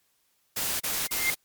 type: noise bursts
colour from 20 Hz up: white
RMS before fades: -29 dBFS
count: 3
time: 0.56-1.348 s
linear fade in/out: 10 ms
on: 240 ms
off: 34 ms
type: tone with exponential growth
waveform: sine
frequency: 2100 Hz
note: C7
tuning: 6 cents sharp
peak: -20 dBFS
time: 1.02-1.3 s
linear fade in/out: 0 ms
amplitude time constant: 60 ms
effects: white hiss -70 dBFS RMS until 1.44 s + MP3 96 kbps